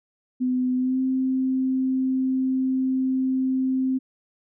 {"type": "tone with pitch glide", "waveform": "sine", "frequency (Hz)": [253.2, 261.1], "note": ["B3", "C4"], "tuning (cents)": [43, -3], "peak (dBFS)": -20, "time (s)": [0.4, 3.99], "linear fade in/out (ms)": 20, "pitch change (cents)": 54, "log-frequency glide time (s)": [0.76, 1], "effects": []}